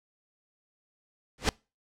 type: noise with exponential growth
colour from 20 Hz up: pink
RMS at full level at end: -19 dBFS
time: 1.38-1.49 s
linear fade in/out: 1 ms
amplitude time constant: 22 ms
effects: noise-tail reverb RT60 0.3 s tail -26 dB re dry + low-pass 7000 Hz 12 dB/octave